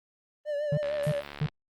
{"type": "tone with vibrato", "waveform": "triangle", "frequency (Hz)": 587.3, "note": "D5", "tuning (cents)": 0, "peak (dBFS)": -26, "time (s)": [0.45, 1.23], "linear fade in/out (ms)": 50, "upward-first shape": "triangle", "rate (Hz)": 6.6, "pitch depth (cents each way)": 60}
{"type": "tone bursts", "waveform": "triangle", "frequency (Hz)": 150, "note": "D3", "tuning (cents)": 37, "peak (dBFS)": -22, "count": 3, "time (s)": [0.72, 1.465], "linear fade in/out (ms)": 5, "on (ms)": 55, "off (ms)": 290}
{"type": "click train", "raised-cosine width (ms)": 0.3, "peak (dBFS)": -23, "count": 48, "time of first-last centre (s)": [0.83, 1.486], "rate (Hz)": 71.7}
{"type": "noise with exponential decay", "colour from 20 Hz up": "blue", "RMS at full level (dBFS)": -41, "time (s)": [1.03, 1.43], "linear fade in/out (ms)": 5, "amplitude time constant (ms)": 85}
{"effects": ["Opus 24 kbps"]}